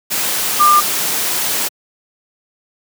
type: tone in noise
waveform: sine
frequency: 1198 Hz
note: D6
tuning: 34 cents sharp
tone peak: -7 dBFS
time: 0.59-0.81 s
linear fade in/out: 20 ms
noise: white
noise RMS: -18 dBFS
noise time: 0.1-1.69 s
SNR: +8 dB
effects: high-pass 150 Hz 12 dB/octave